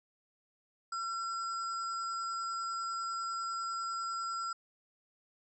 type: tone with sample-and-hold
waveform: sine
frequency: 1355 Hz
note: E6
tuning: 47 cents sharp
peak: -34 dBFS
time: 0.92-4.53 s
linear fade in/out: 5 ms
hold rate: 6300 Hz
effects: resampled to 22050 Hz